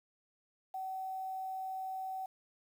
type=tone with quantisation; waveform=sine; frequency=759 Hz; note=F#5; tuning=44 cents sharp; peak=-37 dBFS; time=0.74-2.26 s; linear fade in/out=5 ms; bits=10; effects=none